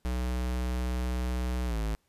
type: tone with pitch glide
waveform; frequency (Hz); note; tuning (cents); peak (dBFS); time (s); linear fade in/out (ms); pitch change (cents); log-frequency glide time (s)
square; 62 to 54.29; B1 to A1; +7 to -22; -29; 0.05-1.95; 0; -229; 1.66-1.78
effects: pink hiss -73 dBFS RMS until 2.08 s + resampled to 32000 Hz